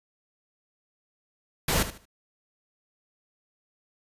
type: noise with echo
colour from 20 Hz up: pink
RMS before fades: -24 dBFS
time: 1.68-1.83 s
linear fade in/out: 5 ms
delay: 75 ms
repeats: 3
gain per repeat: -12 dB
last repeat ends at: 2.055 s
effects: resampled to 32000 Hz